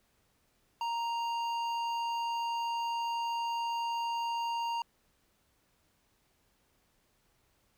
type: tone with hard clipping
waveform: triangle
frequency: 932.3 Hz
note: A#5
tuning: in tune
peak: -33 dBFS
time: 0.81-4.82 s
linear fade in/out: 2 ms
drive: 14 dB
effects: pink hiss -72 dBFS RMS until 7.77 s